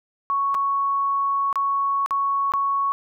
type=tone with dropouts; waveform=sine; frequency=1110 Hz; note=C#6; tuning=2 cents sharp; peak=-19 dBFS; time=0.3-2.92 s; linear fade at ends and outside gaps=0 ms; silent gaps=0.544-0.549 / 1.528-1.557 / 2.061-2.108 / 2.52-2.537 s; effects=none